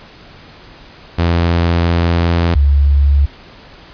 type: tone pair in turn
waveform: sawtooth / sine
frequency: 85.1 / 70.58 Hz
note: F2 / C#2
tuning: -44 / +32 cents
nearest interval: minor third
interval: 324 cents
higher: first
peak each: -7 dBFS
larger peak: neither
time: 1.18-2.55 / 2.55-3.26 s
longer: first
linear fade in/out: 10 ms
effects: pink hiss -39 dBFS RMS until 3.93 s + resampled to 11025 Hz